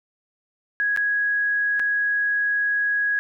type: tone with dropouts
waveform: sine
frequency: 1661.2 Hz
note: G#6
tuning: in tune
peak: -19 dBFS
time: 0.8-3.19 s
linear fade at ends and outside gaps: 0 ms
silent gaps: 0.963-0.973 / 1.795-1.799 s
effects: none